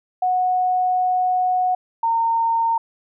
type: tone pair in turn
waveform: sine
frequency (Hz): 734 / 915.7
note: F#5 / A#5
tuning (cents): -14 / -31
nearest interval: major third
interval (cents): 383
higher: second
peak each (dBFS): -16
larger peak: neither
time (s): 0.22-1.75 / 2.03-2.78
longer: first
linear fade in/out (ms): 5
effects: none